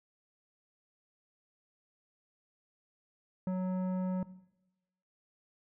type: tone with tanh clipping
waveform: triangle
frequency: 185 Hz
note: F#3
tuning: in tune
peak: -32 dBFS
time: 3.47-4.23 s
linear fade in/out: 2 ms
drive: 16 dB
effects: noise-tail reverb RT60 0.9 s tail -17 dB re dry